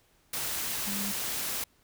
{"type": "tone in noise", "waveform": "sine", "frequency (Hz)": 200.9, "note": "G3", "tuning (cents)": 43, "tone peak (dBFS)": -35, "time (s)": [0.87, 1.12], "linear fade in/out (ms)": 5, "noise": "white", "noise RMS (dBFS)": -33, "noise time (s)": [0.33, 1.64], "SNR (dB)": -5, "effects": ["pink hiss -66 dBFS RMS until 1.83 s"]}